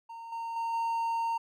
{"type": "tone with level steps", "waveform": "triangle", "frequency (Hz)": 919, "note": "A#5", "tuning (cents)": -25, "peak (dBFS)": [-39, -32, -28, -26], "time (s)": [0.09, 1.38], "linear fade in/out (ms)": 10, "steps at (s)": [0.32, 0.56, 0.73], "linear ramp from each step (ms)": 5, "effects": []}